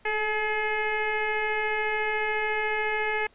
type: tone with frequency modulation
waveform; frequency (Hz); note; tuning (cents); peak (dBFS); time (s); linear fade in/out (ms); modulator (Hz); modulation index
sine; 1279; D#6; +47; -24; 0.05-3.27; 5; 424; 2.7
effects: pink hiss -60 dBFS RMS until 3.34 s + resampled to 8000 Hz